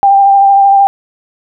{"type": "tone with vibrato", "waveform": "sine", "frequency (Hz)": 792, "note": "G5", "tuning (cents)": 18, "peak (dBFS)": -3, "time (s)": [0.03, 0.87], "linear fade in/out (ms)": 0, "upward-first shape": "sine", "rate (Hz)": 13, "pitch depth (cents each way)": 19, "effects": []}